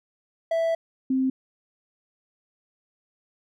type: tone pair in turn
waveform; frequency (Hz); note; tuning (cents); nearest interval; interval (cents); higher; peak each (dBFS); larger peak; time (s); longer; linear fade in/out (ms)
triangle / sine; 659.3 / 262.2; E5 / C4; 0 / +4; octave + major third; 1596; first; -19 / -20; first; 0.51-0.75 / 1.1-1.3; first; 5
effects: none